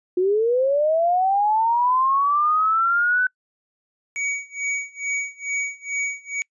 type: linear sweep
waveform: sine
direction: up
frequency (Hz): 353.5 to 1515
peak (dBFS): -16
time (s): 0.17-3.27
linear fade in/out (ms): 5
type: tone with tremolo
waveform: square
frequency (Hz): 2257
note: C#7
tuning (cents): +31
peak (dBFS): -22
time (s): 4.16-6.42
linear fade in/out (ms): 0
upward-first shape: sine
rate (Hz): 2.3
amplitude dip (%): 95
effects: noise-tail reverb RT60 0.1 s tail -26 dB re dry + resampled to 22050 Hz